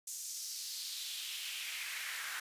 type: noise with high-pass filter sweep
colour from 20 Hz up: pink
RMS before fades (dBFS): -42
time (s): 0.07-2.4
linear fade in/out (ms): 5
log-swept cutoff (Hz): 7000 to 1500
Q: 2.4
effects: resampled to 32000 Hz